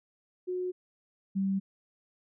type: tone pair in turn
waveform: sine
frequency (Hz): 364.3 / 193.99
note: F#4 / G3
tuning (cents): -27 / -18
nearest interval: major seventh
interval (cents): 1091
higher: first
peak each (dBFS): -30 / -26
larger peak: second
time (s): 0.47-0.72 / 1.35-1.6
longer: neither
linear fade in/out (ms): 20
effects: none